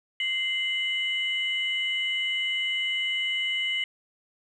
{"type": "tone pair together", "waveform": "sine", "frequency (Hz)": [2080, 2960], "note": ["C7", "F#7"], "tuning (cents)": [-11, 0], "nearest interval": "tritone", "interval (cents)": 611, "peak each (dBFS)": -27, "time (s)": [0.2, 3.84], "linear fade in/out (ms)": 2, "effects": ["tanh soft clip ceiling -18 dBFS"]}